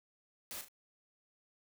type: noise with echo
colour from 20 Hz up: white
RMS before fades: -44 dBFS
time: 0.51-0.61 s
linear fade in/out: 0 ms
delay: 37 ms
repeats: 2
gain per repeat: -8 dB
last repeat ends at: 0.684 s
effects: none